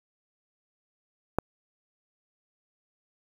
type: click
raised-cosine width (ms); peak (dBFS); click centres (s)
1; -9; 1.386
effects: 7-bit